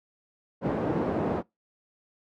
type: band-pass noise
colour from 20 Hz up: pink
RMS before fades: -28 dBFS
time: 0.61-1.43 s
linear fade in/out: 50 ms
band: 180 to 670 Hz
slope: 12 dB/octave
effects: noise-tail reverb RT60 0.2 s tail -25 dB re dry